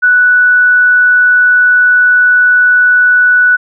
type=tone; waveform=sine; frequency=1480 Hz; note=F#6; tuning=in tune; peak=-4 dBFS; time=0.02-3.57 s; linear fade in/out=20 ms; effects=none